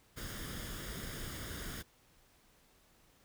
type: noise with comb filter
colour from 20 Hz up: pink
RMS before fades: -43 dBFS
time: 0.16-1.83 s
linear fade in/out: 20 ms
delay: 0.59 ms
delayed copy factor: +0.6
effects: pink hiss -67 dBFS RMS until 3.24 s